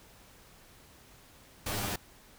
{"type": "noise with comb filter", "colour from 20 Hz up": "pink", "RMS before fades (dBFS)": -34, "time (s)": [1.66, 1.96], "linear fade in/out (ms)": 5, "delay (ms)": 10, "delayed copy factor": 0.95, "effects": ["pink hiss -57 dBFS RMS until 2.38 s"]}